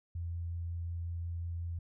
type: tone with vibrato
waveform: sine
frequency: 85.1 Hz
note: F2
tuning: 44 cents flat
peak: -35 dBFS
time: 0.15-1.79 s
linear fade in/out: 5 ms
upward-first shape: triangle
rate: 5.5 Hz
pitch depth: 10 cents each way
effects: none